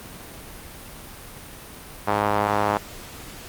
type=tone with band-pass filter; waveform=sawtooth; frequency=103.83 Hz; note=G#2; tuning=in tune; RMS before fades=-22 dBFS; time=2.07-2.78 s; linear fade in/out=10 ms; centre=920 Hz; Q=1.7; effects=pink hiss -40 dBFS RMS until 3.48 s + Opus 32 kbps